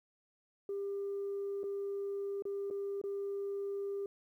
sine tone with dropouts, 398.6 Hz, G4, 29 cents sharp, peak -34 dBFS, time 0.69-4.06 s, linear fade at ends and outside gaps 2 ms, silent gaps 1.633-1.639 / 2.423-2.453 / 2.702-2.709 / 3.015-3.038 s, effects tanh soft clip ceiling -32 dBFS + 12-bit

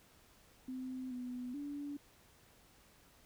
sine tone with pitch steps, 257.5 / 248.4 / 287.6 Hz, C4 / B3 / D4, -28 / +10 / -36 cents, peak -40 dBFS, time 0.68-1.97 s, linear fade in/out 5 ms, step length 430 ms, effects pink hiss -65 dBFS RMS until 3.25 s

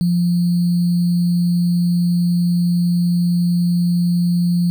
sine tone with sample-and-hold, 174.61 Hz, F3, in tune, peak -13 dBFS, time 0.01-4.7 s, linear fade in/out 0 ms, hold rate 4410 Hz, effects none

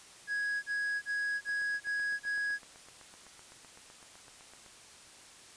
triangle tone bursts, 1661.2 Hz, G#6, in tune, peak -29 dBFS, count 6, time 0.27-2.59 s, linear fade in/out 50 ms, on 360 ms, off 32 ms
click train, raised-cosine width 0.5 ms, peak -39 dBFS, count 26, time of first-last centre 1.49-4.663 s, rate 7.88 Hz
effects white hiss -54 dBFS RMS until 5.56 s + resampled to 22050 Hz

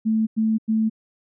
sine tone bursts, 220.2 Hz, A3, 2 cents sharp, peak -17 dBFS, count 3, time 0.05-0.898 s, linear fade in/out 20 ms, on 220 ms, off 94 ms, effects none

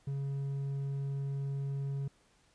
sine tone with hard clipping, 138.59 Hz, C#3, in tune, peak -34 dBFS, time 0.07-2.08 s, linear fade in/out 5 ms, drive 3 dB, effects pink hiss -68 dBFS RMS until 2.54 s + resampled to 22050 Hz

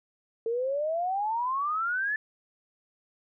sine exponential sweep, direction up, 447.1 to 1760 Hz, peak -26 dBFS, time 0.46-2.16 s, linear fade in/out 2 ms, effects none

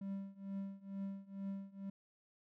triangle tone with tremolo, 196 Hz, G3, in tune, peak -36 dBFS, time 0.01-1.9 s, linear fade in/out 5 ms, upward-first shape triangle, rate 2.2 Hz, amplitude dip 95%, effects none

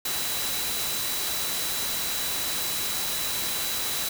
sine tone in noise, 3951 Hz, B7, in tune, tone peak -34 dBFS, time 0.05-4.09 s, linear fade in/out 5 ms, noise white, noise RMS -29 dBFS, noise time 0.05-4.09 s, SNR -8 dB, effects none

